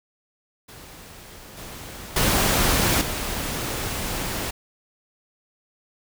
pink noise with level steps, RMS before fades -43 / -38 / -20 / -28 dBFS, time 0.68-4.51 s, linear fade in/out 10 ms, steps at 1.57 / 2.16 / 3.01 s, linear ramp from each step 5 ms, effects none

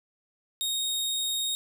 sawtooth tone, 3729 Hz, A#7, in tune, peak -24 dBFS, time 0.61-1.55 s, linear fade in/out 0 ms, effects none

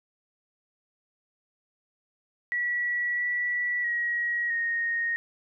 sine tone with pitch steps, 1938 / 1951 / 1902 / 1861 Hz, B6 / B6 / A#6 / A#6, -33 / -22 / +34 / -3 cents, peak -25 dBFS, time 2.52-5.16 s, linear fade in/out 0 ms, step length 660 ms, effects none

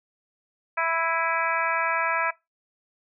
harmonic tone with a mistuned harmonic, 330 Hz, E4, 2 cents sharp, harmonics 2 / 3 / 4 / 5 / 6 / 7 / 8, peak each -30 / -28 / -28 / -29 / -34 / -31 / -35 dBFS, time 0.77-2.31 s, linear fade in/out 10 ms, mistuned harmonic 8, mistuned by -77 cents, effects noise-tail reverb RT60 0.2 s tail -20 dB re dry

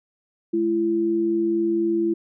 sine tone pair together, 213.4 / 337.4 Hz, G#3 / E4, +47 / +40 cents, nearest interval minor sixth, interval 793 cents, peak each -28 / -19 dBFS, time 0.53-2.14 s, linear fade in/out 10 ms, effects none

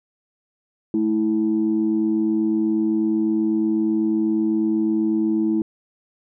sine tone pair together, 217.5 / 325.6 Hz, A3 / E4, -20 / -21 cents, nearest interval perfect fifth, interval 699 cents, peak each -21 / -18 dBFS, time 0.94-5.62 s, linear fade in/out 2 ms, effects tanh soft clip ceiling -11 dBFS

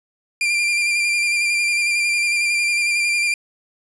40% pulse tone with vibrato, 2383 Hz, D7, 25 cents sharp, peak -16 dBFS, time 0.41-3.34 s, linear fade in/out 2 ms, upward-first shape square, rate 11 Hz, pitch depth 20 cents each way, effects resampled to 22050 Hz + 9-bit

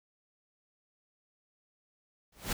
pink noise with exponential growth, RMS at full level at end -28 dBFS, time 2.32-2.53 s, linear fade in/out 5 ms, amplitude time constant 44 ms, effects none

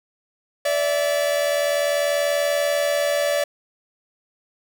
45% pulse tone pair together, 578.9 / 659.3 Hz, D5 / E5, -25 / 0 cents, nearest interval major second, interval 225 cents, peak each -20 / -25 dBFS, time 0.65-3.44 s, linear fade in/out 5 ms, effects none

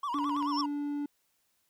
triangle tone with vibrato, 1046.5 Hz, C6, in tune, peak -29 dBFS, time 0.03-0.66 s, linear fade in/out 5 ms, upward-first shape sine, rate 9.2 Hz, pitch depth 190 cents each way
triangle tone, 289.6 Hz, D4, 24 cents flat, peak -29 dBFS, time 0.14-1.06 s, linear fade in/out 5 ms
clicks, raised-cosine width 0.3 ms, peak -30 dBFS, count 6, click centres 0.142 / 0.187 / 0.243 / 0.295 / 0.365 / 0.426 s
sine tone with exponential growth, 5390 Hz, E8, 38 cents sharp, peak -29 dBFS, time 0.37-0.61 s, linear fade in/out 1 ms, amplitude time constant 51 ms
effects white hiss -74 dBFS RMS until 1.69 s

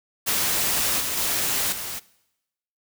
white noise with level steps, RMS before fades -23 / -27 / -24 / -32 dBFS, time 0.26-2 s, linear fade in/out 20 ms, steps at 1 / 1.17 / 1.72 s, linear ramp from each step 5 ms, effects noise-tail reverb RT60 0.9 s tail -21 dB re dry

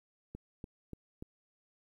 click train, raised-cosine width 3 ms, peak -30 dBFS, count 4, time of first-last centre 0.35-1.225 s, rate 3.43 Hz, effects 11-bit

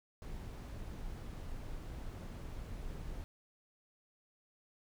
brown noise, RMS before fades -44 dBFS, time 0.22-3.24 s, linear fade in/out 0 ms, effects none

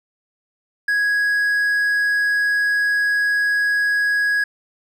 triangle tone, 1661.2 Hz, G#6, in tune, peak -14 dBFS, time 0.88-4.44 s, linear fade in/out 5 ms, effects none

